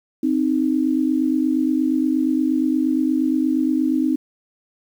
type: tone pair together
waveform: sine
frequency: 261.6 / 310.1 Hz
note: C4 / D#4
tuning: 0 / -6 cents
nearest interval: minor third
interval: 294 cents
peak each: -19 dBFS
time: 0.23-4.16 s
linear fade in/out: 5 ms
effects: 8-bit